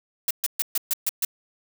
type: noise bursts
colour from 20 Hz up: blue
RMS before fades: -23 dBFS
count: 7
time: 0.28-1.249 s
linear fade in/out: 2 ms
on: 27 ms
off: 130 ms
effects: none